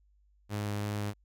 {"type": "tone with vibrato", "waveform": "sawtooth", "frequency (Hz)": 103.5, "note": "G#2", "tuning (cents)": -5, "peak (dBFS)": -28, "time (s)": [0.49, 1.14], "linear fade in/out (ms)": 50, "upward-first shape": "square", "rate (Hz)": 2.9, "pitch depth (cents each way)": 8, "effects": ["added 50 Hz sine -63 dBFS peak until 1.24 s"]}